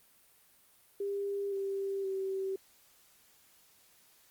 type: tone with pitch steps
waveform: sine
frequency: 400.2 / 392.4 / 384.8 Hz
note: G4 / G4 / G4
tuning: +36 / +2 / -32 cents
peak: -32 dBFS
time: 1-2.56 s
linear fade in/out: 5 ms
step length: 520 ms
effects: white hiss -64 dBFS RMS until 4.3 s + Opus 32 kbps